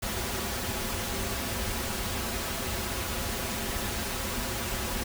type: noise with comb filter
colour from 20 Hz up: pink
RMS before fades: -32 dBFS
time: 0.02-5.04 s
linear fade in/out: 10 ms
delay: 6.6 ms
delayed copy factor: -0.7
effects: none